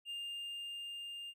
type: tone with level ramp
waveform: triangle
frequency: 2807 Hz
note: F7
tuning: 8 cents sharp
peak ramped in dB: -38 to -42 dBFS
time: 0.05-1.34 s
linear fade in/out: 50 ms
effects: none